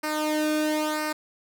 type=tone with flanger; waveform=sawtooth; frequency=306 Hz; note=D#4; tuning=29 cents flat; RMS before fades=-26 dBFS; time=0.03-1.13 s; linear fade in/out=10 ms; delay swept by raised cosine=0.29 to 1.01 ms; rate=0.99 Hz; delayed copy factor=-0.75; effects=none